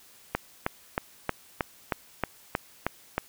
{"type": "click train", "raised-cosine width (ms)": 0.5, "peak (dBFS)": -10, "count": 10, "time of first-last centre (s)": [0.35, 3.18], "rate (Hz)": 3.18, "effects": ["white hiss -55 dBFS RMS until 3.28 s"]}